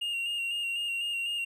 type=tone with vibrato; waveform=triangle; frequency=2794 Hz; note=F7; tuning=in tune; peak=-28 dBFS; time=0.01-1.45 s; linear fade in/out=10 ms; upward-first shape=square; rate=4 Hz; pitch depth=26 cents each way; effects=none